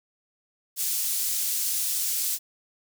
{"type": "high-pass noise", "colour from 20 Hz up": "pink", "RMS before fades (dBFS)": -27, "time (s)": [0.76, 2.39], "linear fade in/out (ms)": 50, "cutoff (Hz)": 7000, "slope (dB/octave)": 12, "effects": []}